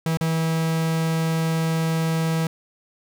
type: tone with dropouts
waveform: 45% pulse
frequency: 162.2 Hz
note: E3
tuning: 28 cents flat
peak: -20 dBFS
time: 0.06-2.47 s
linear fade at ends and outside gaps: 2 ms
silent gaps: 0.172-0.21 s
effects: none